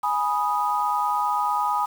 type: chord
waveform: sine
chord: G# minor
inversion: none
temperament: equal with one note detuned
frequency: 830.6 / 979.8 / 1244.5 Hz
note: G#5 / B5 / D#6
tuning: 0 / -14 / 0 cents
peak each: -25 dBFS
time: 0.03-1.86 s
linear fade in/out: 10 ms
effects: 7-bit